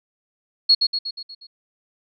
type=tone with echo; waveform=sine; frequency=4323 Hz; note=C#8; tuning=44 cents flat; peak=-10 dBFS; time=0.69-0.75 s; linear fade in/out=10 ms; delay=120 ms; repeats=6; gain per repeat=-5 dB; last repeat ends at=1.47 s; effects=none